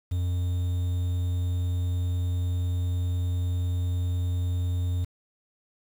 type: tone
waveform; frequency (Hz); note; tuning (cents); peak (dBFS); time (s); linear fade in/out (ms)
triangle; 89; F2; +33; -22; 0.11-5.05; 10
effects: 8-bit

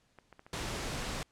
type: clicks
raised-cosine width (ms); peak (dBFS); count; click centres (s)
0.5; -36; 5; 0.187 / 0.327 / 0.394 / 0.465 / 0.556
type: noise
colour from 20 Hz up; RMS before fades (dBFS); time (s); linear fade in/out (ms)
pink; -37; 0.53-1.23; 2
effects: pink hiss -71 dBFS RMS until 1.31 s + low-pass 8000 Hz 12 dB/octave

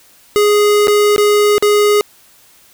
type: tone with dropouts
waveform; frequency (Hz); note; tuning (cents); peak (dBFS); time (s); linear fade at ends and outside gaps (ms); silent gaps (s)
square; 415.3; G#4; 0; -9; 0.36-2.01; 0; 0.872-0.881 / 1.162-1.18 / 1.581-1.625
effects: white hiss -47 dBFS RMS until 2.73 s

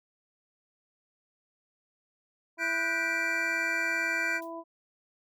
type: harmonic tone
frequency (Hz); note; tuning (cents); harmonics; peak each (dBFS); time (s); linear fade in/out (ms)
332.2; E4; +13; 1 / 2 / 3; -41 / -40 / -42; 2.57-4.64; 50
type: chord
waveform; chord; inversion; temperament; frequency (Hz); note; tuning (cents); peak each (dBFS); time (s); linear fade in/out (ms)
triangle; G major seventh; third; just; 1470 / 1568 / 1960 / 2352; F#6 / G6 / B6 / D7; -12 / 0 / -14 / +2; -32 / -31 / -33 / -30; 2.58-4.41; 50
type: noise with exponential decay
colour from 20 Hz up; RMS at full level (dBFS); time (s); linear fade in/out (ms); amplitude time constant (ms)
blue; -49; 4.42-4.54; 2; 24
effects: none

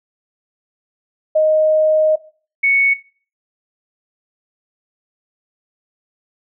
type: tone pair in turn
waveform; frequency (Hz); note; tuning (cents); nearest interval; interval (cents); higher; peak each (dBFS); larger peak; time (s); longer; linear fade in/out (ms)
sine; 622.3 / 2218; D#5 / C#7; 0 / 0; octave + minor seventh; 2200; second; -10 / -11; first; 1.35-2.16 / 2.63-2.94; first; 10
effects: noise-tail reverb RT60 0.4 s tail -18 dB re dry

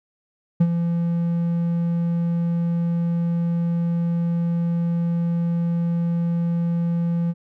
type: tone with ADSR envelope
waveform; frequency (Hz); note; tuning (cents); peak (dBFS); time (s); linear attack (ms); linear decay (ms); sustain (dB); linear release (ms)
triangle; 170; F3; -46; -9; 0.6-7.34; 10; 54; -8; 41
effects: none

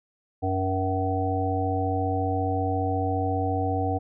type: harmonic tone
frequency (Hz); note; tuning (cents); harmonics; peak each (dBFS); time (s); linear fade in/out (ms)
94.6; F#2; +39; 1 / 3 / 5 / 7 / 8; -27 / -30 / -31 / -34 / -28; 0.42-3.99; 20
effects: none

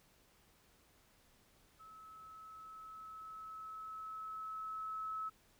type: tone with level ramp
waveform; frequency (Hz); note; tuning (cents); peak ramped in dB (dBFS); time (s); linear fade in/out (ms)
sine; 1296; E6; -30; -54 to -38; 1.79-5.3; 20
effects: pink hiss -69 dBFS RMS until 5.59 s

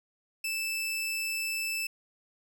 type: tone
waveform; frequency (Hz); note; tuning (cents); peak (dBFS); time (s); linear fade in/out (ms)
sawtooth; 2637; E7; 0; -27; 0.44-1.87; 5
effects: none

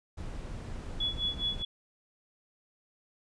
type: noise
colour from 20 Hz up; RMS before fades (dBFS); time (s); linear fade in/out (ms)
brown; -39; 0.17-1.63; 10
type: tone with tremolo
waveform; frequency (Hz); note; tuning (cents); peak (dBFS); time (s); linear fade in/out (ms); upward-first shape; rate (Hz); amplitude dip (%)
sine; 3395; G#7; +37; -27; 1-1.65; 5; sine; 4.8; 95
effects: resampled to 22050 Hz

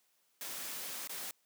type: noise with dropouts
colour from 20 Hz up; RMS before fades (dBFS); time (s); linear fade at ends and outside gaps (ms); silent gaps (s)
white; -42; 0.41-1.31; 1; 1.074-1.094
effects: white hiss -74 dBFS RMS until 1.45 s + high-pass 200 Hz 12 dB/octave

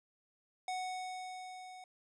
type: tone with level ramp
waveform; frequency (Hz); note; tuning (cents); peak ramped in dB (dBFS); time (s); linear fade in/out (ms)
square; 740; F#5; 0; -36 to -50; 0.68-1.84; 2
effects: resampled to 22050 Hz

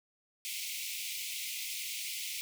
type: high-pass noise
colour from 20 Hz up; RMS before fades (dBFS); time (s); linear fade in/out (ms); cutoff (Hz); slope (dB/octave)
pink; -39; 0.45-2.41; 0; 2100; 96
effects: none

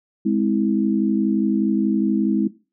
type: chord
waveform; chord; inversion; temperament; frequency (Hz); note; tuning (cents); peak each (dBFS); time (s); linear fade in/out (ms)
sine; Ab augmented; none; just; 207.7 / 259.6 / 324.5; Ab3 / C4 / E4; 0 / -13 / -27; -19 / -23 / -21; 0.25-2.48; 10
effects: noise-tail reverb RT60 0.3 s tail -17 dB re dry

